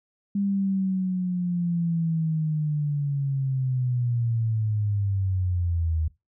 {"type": "linear sweep", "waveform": "sine", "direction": "down", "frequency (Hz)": [201.1, 77.78], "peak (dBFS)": -22, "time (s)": [0.35, 6.08], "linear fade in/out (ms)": 5, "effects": ["noise-tail reverb RT60 0.2 s tail -19 dB re dry"]}